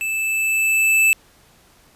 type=tone with level ramp; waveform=square; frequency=2632 Hz; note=E7; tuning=3 cents flat; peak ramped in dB=-22 to -12 dBFS; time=0.01-1.13 s; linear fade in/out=0 ms; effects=pink hiss -53 dBFS RMS until 1.95 s + resampled to 32000 Hz